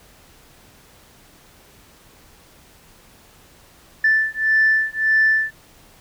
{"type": "beating tone pair", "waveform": "sine", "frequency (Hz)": [1760, 1761.7], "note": ["A6", "A6"], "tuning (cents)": [0, 2], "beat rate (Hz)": 1.7, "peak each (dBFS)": -17, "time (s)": [4.04, 5.51], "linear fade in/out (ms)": 5, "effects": ["tanh soft clip ceiling -8 dBFS", "pink hiss -50 dBFS RMS until 6 s"]}